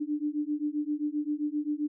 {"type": "beating tone pair", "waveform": "sine", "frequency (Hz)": [293.7, 301.3], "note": ["D4", "D4"], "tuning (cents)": [0, 44], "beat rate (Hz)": 7.6, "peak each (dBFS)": -31, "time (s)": [0, 1.88], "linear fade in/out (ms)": 20, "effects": []}